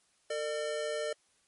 square tone pair together, 452.2 / 600 Hz, A4 / D5, +47 / +37 cents, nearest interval perfect fourth, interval 490 cents, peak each -37 / -35 dBFS, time 0.3-1.13 s, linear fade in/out 5 ms, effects white hiss -70 dBFS RMS until 1.47 s + MP3 48 kbps

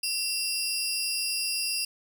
25% pulse tone pair together, 2727 / 4904 Hz, F7 / D#8, -42 / -26 cents, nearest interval minor seventh, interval 1016 cents, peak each -28 / -24 dBFS, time 0.03-1.85 s, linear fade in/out 5 ms, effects 10-bit

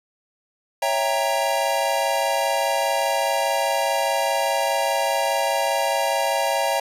square chord, C# diminished seventh, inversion none, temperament equal with one note detuned, 554.4 / 659.3 / 792.2 / 932.3 Hz, C#5 / E5 / G5 / Bb5, 0 / 0 / +18 / 0 cents, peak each -26 dBFS, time 0.82-6.8 s, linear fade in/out 5 ms, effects resampled to 32000 Hz

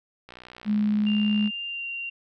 click train, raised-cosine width 0.3 ms, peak -27 dBFS, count 74, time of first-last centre 0.29-1.475 s, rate 61.6 Hz
sine tone, 210 Hz, G#3, 19 cents sharp, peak -20 dBFS, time 0.65-1.51 s, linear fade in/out 50 ms
sine tone with pitch glide, 2794 to 2765 Hz, F7 to F7, 0 to -18 cents, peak -30 dBFS, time 1.06-2.1 s, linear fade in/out 10 ms, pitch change -18 cents, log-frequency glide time 1.66-1.85 s
effects none

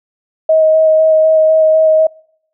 sine tone with vibrato, 632 Hz, D#5, 27 cents sharp, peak -6 dBFS, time 0.49-2.07 s, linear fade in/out 5 ms, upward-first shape square, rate 4 Hz, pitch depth 9 cents each way, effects noise-tail reverb RT60 0.7 s tail -26 dB re dry

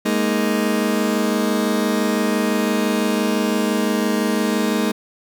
30% pulse chord, Ab suspended second, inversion none, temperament just, 207.7 / 233.6 / 311.5 Hz, Ab3 / Bb3 / Eb4, 0 / +4 / +2 cents, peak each -18 / -19 / -21 dBFS, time 0.05-4.92 s, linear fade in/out 10 ms, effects none

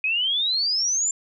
sine exponential sweep, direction up, 2489 to 7340 Hz, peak -20 dBFS, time 0.04-1.11 s, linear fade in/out 2 ms, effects none

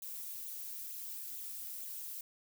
violet noise with flanger, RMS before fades -44 dBFS, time 0.02-2.21 s, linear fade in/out 2 ms, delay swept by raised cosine 0.28 to 4.98 ms, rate 2.2 Hz, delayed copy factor +0.7, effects none

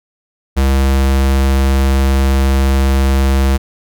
square tone, 67.3 Hz, C2, 49 cents sharp, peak -10 dBFS, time 0.56-3.58 s, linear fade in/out 20 ms, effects none

